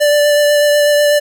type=tone with vibrato; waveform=square; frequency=587.3 Hz; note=D5; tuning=in tune; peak=-9 dBFS; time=0-1.2 s; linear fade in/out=20 ms; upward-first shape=sine; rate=8.1 Hz; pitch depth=12 cents each way; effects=none